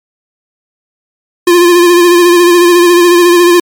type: tone with vibrato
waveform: square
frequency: 349.2 Hz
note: F4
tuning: in tune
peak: -3 dBFS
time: 1.47-3.6 s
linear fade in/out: 5 ms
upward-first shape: sine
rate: 14 Hz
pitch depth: 36 cents each way
effects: MP3 96 kbps